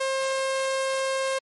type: tone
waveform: sawtooth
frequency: 533 Hz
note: C5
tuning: 32 cents sharp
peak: -20 dBFS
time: 0-1.39 s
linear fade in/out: 10 ms
effects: MP3 48 kbps